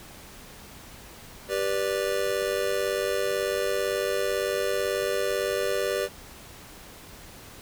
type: chord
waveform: square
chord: G major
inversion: none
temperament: just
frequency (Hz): 392 / 490 / 588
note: G4 / B4 / D5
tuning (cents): 0 / -14 / +2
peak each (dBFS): -30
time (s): 1.48-6.09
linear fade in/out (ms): 50
effects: pink hiss -46 dBFS RMS until 7.61 s